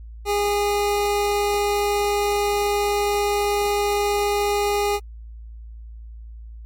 25% pulse tone, 409.6 Hz, G#4, 24 cents flat, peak -15 dBFS, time 0.25-5 s, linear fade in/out 50 ms, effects added 56 Hz sine -35 dBFS peak until 6.65 s + MP3 64 kbps

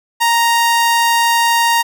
sawtooth tone, 932.3 Hz, A#5, in tune, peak -7 dBFS, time 0.2-1.83 s, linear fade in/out 20 ms, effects none

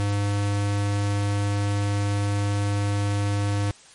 square tone, 101.6 Hz, G#2, 38 cents flat, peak -22 dBFS, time 0-3.71 s, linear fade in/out 0 ms, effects white hiss -50 dBFS RMS until 3.94 s + MP3 48 kbps

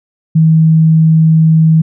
sine tone, 160 Hz, D#3, 49 cents sharp, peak -4 dBFS, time 0.35-1.82 s, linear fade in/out 10 ms, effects none

